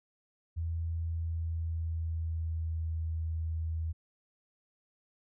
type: tone with pitch glide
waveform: sine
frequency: 82.7 to 80.9 Hz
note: E2 to E2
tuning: +6 to -32 cents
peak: -31 dBFS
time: 0.56-3.93 s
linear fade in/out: 20 ms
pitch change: -38 cents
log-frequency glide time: 1.01-2.94 s
effects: none